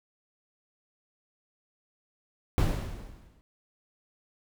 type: noise with exponential decay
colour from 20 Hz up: brown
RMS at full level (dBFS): -22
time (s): 2.58-3.41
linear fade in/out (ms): 0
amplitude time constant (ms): 180
effects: none